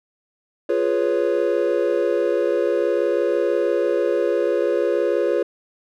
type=chord; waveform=triangle; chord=C# dominant seventh; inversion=first; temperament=equal; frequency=349.2 / 415.3 / 493.9 / 554.4 Hz; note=E#4 / G#4 / B4 / C#5; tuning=0 / 0 / 0 / 0 cents; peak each=-21 dBFS; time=0.69-5.43 s; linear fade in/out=5 ms; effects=none